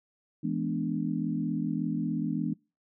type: chord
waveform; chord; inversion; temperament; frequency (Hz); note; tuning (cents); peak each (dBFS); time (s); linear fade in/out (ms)
sine; E dominant seventh; none; equal with one note detuned; 164.81 / 210.1 / 246.9 / 293.7; E3 / G#3 / B3 / D4; 0 / +20 / 0 / 0; -33; 0.43-2.54; 10
effects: noise-tail reverb RT60 0.3 s tail -25 dB re dry